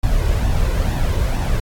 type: noise with flanger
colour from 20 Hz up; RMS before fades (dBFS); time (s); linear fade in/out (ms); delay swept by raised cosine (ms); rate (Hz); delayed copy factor
brown; -17; 0.03-1.6; 5; 1.1 to 2.04; 2.2; +0.55
effects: AAC 64 kbps